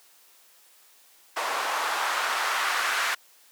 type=noise with band-pass filter sweep; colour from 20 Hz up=white; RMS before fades=-27 dBFS; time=1.36-3.15 s; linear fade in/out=10 ms; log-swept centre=860 to 1500 Hz; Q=1.6; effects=white hiss -57 dBFS RMS until 3.51 s + high-pass 400 Hz 12 dB/octave